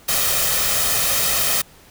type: noise with comb filter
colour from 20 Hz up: white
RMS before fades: -19 dBFS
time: 0.08-1.62 s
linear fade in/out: 10 ms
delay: 1.6 ms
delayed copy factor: +0.55
effects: pink hiss -48 dBFS RMS until 1.9 s